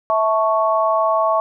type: chord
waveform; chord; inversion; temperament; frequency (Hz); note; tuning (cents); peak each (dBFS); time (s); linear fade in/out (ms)
sine; A major; second; equal with one note detuned; 652.8 / 880 / 1108.7; E5 / A5 / C#6; -17 / 0 / 0; -17 / -22 / -18; 0.1-1.4; 0
effects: none